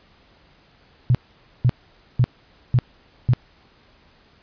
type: tone bursts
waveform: sine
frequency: 123.6 Hz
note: B2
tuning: 2 cents sharp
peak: -12 dBFS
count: 5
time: 1.1-3.335 s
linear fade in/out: 0 ms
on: 47 ms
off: 500 ms
effects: pink hiss -55 dBFS RMS until 4.42 s + resampled to 11025 Hz